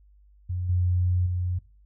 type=tone with level steps; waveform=sine; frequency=89.8 Hz; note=F2; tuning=49 cents sharp; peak=-26 / -20 / -24 dBFS; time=0.49-1.59 s; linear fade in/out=10 ms; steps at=0.69 / 1.26 s; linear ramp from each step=5 ms; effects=noise-tail reverb RT60 0.4 s tail -20 dB re dry + added 50 Hz sine -53 dBFS peak until 1.85 s